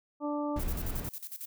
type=harmonic tone; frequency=293.7 Hz; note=D4; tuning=in tune; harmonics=1 / 2 / 3 / 4; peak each=-32 / -36 / -39 / -41 dBFS; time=0.2-0.61 s; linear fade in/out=50 ms
type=noise; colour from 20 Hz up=brown; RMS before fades=-34 dBFS; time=0.56-1.09 s; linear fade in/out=5 ms
type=noise with tremolo; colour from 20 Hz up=violet; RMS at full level=-40 dBFS; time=0.59-1.46 s; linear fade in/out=10 ms; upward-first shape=square; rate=11 Hz; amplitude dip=80%
effects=none

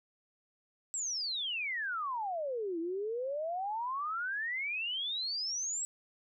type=exponential two-way sweep; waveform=sine; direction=down then up; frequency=7870 to 322.9 to 7870 Hz; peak=-33 dBFS; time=0.94-5.85 s; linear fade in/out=0 ms; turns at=2.79 s; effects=none

